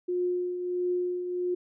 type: tone with tremolo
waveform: sine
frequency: 358.1 Hz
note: F4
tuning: 43 cents sharp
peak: -24 dBFS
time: 0.08-1.55 s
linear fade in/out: 10 ms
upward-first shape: triangle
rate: 1.5 Hz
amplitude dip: 55%
effects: none